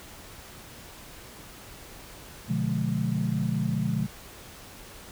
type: chord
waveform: sine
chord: B diminished seventh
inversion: none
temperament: just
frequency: 123.47 / 148.16 / 177.8 / 213.4 Hz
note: B2 / D3 / F3 / Ab3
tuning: 0 / +16 / +31 / +47 cents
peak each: -30 dBFS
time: 2.48-4.07 s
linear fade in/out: 20 ms
effects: pink hiss -46 dBFS RMS until 5.11 s